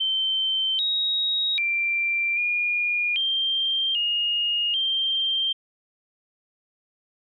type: tone with pitch steps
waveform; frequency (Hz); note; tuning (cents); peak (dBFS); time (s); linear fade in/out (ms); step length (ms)
sine; 3104 / 3789 / 2361 / 2429 / 3169 / 2854 / 3161; G7 / A#7 / D7 / D#7 / G7 / F7 / G7; -18 / +27 / +9 / -42 / +18 / +37 / +14; -21; 0-5.53; 10; 790
effects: none